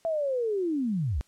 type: linear sweep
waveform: sine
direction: down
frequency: 670 to 51.91 Hz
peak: -25 dBFS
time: 0.05-1.21 s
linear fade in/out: 0 ms
effects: white hiss -64 dBFS RMS until 1.27 s + low-pass 9000 Hz 12 dB/octave